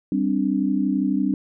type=chord; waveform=sine; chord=G suspended fourth; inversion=none; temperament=equal; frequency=196 / 261.6 / 293.7 Hz; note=G3 / C4 / D4; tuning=0 / 0 / 0 cents; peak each=-23 dBFS; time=0.12-1.34 s; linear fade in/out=2 ms; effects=none